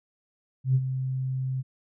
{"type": "tone with ADSR envelope", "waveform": "sine", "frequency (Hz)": 130.81, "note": "C3", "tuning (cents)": 0, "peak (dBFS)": -16, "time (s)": [0.64, 1.63], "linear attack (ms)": 110, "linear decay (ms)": 49, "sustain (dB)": -10, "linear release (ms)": 31, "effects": ["tanh soft clip ceiling -12 dBFS"]}